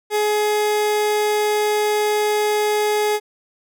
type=tone; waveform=30% pulse; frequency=420.9 Hz; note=G#4; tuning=23 cents sharp; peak=-14 dBFS; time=0.1-3.2 s; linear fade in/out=50 ms; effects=none